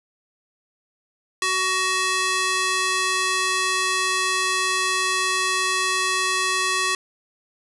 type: tone with high-pass filter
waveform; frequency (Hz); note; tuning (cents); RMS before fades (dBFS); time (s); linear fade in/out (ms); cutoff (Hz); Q
square; 374.3; F#4; +20; -22; 1.42-6.95; 2; 1300; 0.68
effects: resampled to 24000 Hz + 8-bit